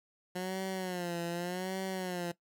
15% pulse tone with vibrato, 180.2 Hz, F#3, 45 cents flat, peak -28 dBFS, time 0.35-2.32 s, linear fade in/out 10 ms, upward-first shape sine, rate 0.85 Hz, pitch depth 96 cents each way, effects noise-tail reverb RT60 0.1 s tail -18 dB re dry

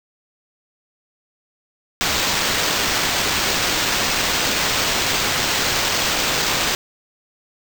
white noise with sample-and-hold, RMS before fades -20 dBFS, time 2.01-6.75 s, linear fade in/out 0 ms, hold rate 11025 Hz, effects none

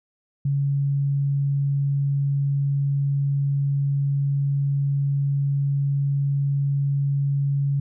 sine tone, 140.1 Hz, C#3, 19 cents sharp, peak -19 dBFS, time 0.45-7.8 s, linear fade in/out 5 ms, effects none

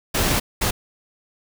pink noise bursts at uneven times, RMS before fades -20 dBFS, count 2, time 0.14-0.4 / 0.61-0.71 s, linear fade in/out 10 ms, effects none

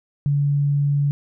sine tone, 143.1 Hz, D3, 45 cents flat, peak -16 dBFS, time 0.26-1.11 s, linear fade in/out 0 ms, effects none

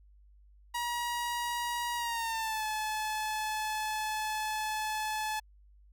sawtooth tone with pitch glide, 956 to 861.6 Hz, A#5 to A5, +43 to -37 cents, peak -28 dBFS, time 0.74-5.4 s, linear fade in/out 10 ms, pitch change -180 cents, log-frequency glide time 1.96-2.65 s, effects added 50 Hz sine -56 dBFS peak until 5.92 s

